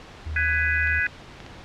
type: tone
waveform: sine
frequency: 77.78 Hz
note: D#2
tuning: in tune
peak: -27 dBFS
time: 0.26-1 s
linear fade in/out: 5 ms
type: chord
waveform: sine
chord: G# minor seventh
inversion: third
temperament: just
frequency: 1495.1 / 1661.2 / 1993.5 / 2492 Hz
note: F#6 / G#6 / B6 / D#7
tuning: +18 / 0 / +16 / +2 cents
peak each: -26 / -24 / -27 / -28 dBFS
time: 0.36-1.07 s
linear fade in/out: 2 ms
type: clicks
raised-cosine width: 0.2 ms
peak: -22 dBFS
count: 4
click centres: 0.873 / 1.063 / 1.403 / 1.464 s
effects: pink hiss -43 dBFS RMS until 1.64 s + low-pass 4000 Hz 12 dB/octave